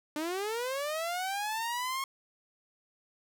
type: linear sweep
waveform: sawtooth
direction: up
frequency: 293.7 to 1089 Hz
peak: -28 dBFS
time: 0.16-2.04 s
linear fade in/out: 2 ms
effects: none